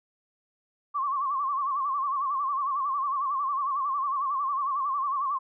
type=tone with vibrato; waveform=sine; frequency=1108.7 Hz; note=C#6; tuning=in tune; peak=-25 dBFS; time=0.94-5.39 s; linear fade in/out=20 ms; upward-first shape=sine; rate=11 Hz; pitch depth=100 cents each way; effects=none